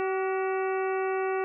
harmonic tone with a mistuned harmonic, 381 Hz, G4, 49 cents flat, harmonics 1 / 2 / 3 / 4 / 5 / 6 / 7, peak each -27 / -33 / -37 / -39 / -41 / -43 / -44 dBFS, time 0-1.44 s, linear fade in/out 0 ms, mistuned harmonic 4, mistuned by -65 cents, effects none

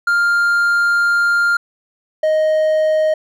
triangle tone pair in turn, 1400 / 623.6 Hz, F6 / D#5, +4 / +4 cents, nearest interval octave + major second, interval 1400 cents, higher first, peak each -10 / -10 dBFS, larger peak neither, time 0.07-1.57 / 2.23-3.14 s, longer first, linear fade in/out 5 ms, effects none

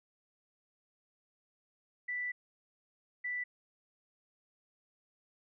sine tone bursts at uneven times, 1975 Hz, B6, in tune, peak -34 dBFS, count 2, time 2.08-2.32 / 3.24-3.44 s, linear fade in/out 10 ms, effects none

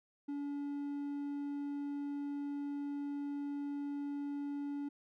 triangle tone, 285.7 Hz, D4, 48 cents flat, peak -35 dBFS, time 0.28-4.89 s, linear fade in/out 10 ms, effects none

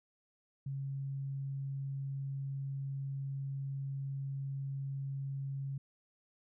sine tone, 137.1 Hz, C#3, 19 cents flat, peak -36 dBFS, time 0.66-5.78 s, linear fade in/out 5 ms, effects none

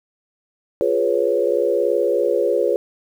sine chord, C# dominant seventh, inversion first, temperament equal with one note detuned, 352.1 / 415.3 / 493.9 / 554.4 Hz, E#4 / G#4 / B4 / C#5, +14 / 0 / 0 / 0 cents, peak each -23 / -21 / -20 / -21 dBFS, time 0.81-2.76 s, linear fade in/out 0 ms, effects 8-bit

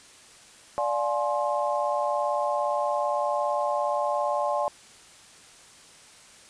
sine chord, D half-diminished seventh, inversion none, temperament just, 587.3 / 704.8 / 845.8 / 1057.2 Hz, D5 / F5 / Ab5 / C6, 0 / +16 / +31 / +18 cents, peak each -27 / -31 / -29 / -30 dBFS, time 0.78-4.68 s, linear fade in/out 0 ms, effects white hiss -51 dBFS RMS until 6.49 s + resampled to 22050 Hz

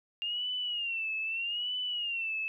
sine tone with vibrato, 2794 Hz, F7, in tune, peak -31 dBFS, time 0.22-2.48 s, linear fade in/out 0 ms, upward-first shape sine, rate 0.8 Hz, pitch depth 120 cents each way, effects 12-bit

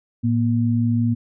sine tone pair together, 112 / 237.3 Hz, A2 / A#3, +31 / +31 cents, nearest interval octave + minor second, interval 1300 cents, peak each -19 dBFS, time 0.23-1.15 s, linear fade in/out 20 ms, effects none

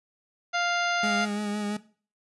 harmonic tone, 698.5 Hz, F5, in tune, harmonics 1 / 2 / 3 / 4 / 5 / 6 / 7 / 9, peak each -28 / -28 / -33 / -36 / -38 / -40 / -40 / -41 dBFS, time 0.53-1.26 s, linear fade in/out 20 ms
40% pulse tone with vibrato, 207.7 Hz, G#3, in tune, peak -27 dBFS, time 1.03-1.77 s, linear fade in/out 5 ms, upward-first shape sine, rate 5.9 Hz, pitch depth 25 cents each way
effects noise-tail reverb RT60 0.4 s tail -17 dB re dry + resampled to 24000 Hz

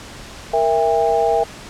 sine chord, E diminished, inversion second, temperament equal with one note detuned, 466.2 / 659.3 / 802.8 Hz, Bb4 / E5 / G5, 0 / 0 / +41 cents, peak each -18 dBFS, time 0.53-1.44 s, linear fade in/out 10 ms, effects pink hiss -36 dBFS RMS until 1.69 s + low-pass 8000 Hz 12 dB/octave

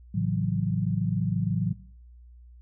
sine chord, F# minor seventh, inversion first, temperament equal, 110 / 138.59 / 164.81 / 185 Hz, A2 / C#3 / E3 / F#3, 0 / 0 / 0 / 0 cents, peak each -28 / -32 / -29 / -28 dBFS, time 0.14-1.73 s, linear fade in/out 10 ms, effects noise-tail reverb RT60 0.6 s tail -19 dB re dry + added 60 Hz sine -47 dBFS peak until 2.61 s

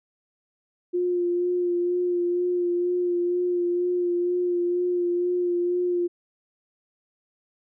sine tone with vibrato, 353.5 Hz, F4, 21 cents sharp, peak -21 dBFS, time 0.93-6.08 s, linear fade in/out 20 ms, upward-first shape sine, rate 2.1 Hz, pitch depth 20 cents each way, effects none

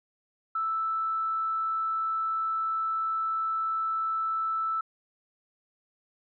triangle tone with tanh clipping, 1318.5 Hz, E6, in tune, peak -26 dBFS, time 0.55-4.81 s, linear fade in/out 5 ms, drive 3 dB, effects resampled to 11025 Hz

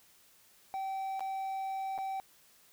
triangle tone with dropouts, 772 Hz, G5, 27 cents flat, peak -32 dBFS, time 0.74-2.2 s, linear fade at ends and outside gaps 0 ms, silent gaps 1.195-1.206 / 1.979-1.986 s, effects white hiss -63 dBFS RMS until 2.72 s

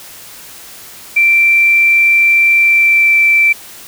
sine tone with pitch glide, 2349 to 2335 Hz, D7 to D7, 0 to -11 cents, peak -6 dBFS, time 1.16-3.53 s, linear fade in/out 10 ms, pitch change -11 cents, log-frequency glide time 2.59-3.18 s, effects white hiss -34 dBFS RMS until 3.87 s

